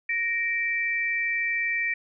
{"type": "tone pair together", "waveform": "sine", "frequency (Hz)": [1864.7, 2332], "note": ["A#6", "D7"], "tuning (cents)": [0, -13], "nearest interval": "major third", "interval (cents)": 387, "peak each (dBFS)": [-27, -26], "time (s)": [0.09, 1.94], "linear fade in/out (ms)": 5, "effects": []}